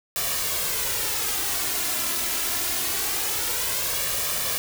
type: noise with flanger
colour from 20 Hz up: white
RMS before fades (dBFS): -26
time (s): 0.16-4.58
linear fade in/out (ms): 0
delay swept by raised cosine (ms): 1.7 to 3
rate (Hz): 0.24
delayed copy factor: +0.55
effects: none